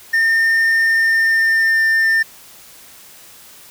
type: tone with pitch glide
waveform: triangle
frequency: 1814 to 1798.4 Hz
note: A#6 to A6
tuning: -48 to +37 cents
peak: -10 dBFS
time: 0.13-2.23 s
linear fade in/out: 10 ms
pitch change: -15 cents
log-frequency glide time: 0.78-1.97 s
effects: white hiss -42 dBFS RMS until 3.7 s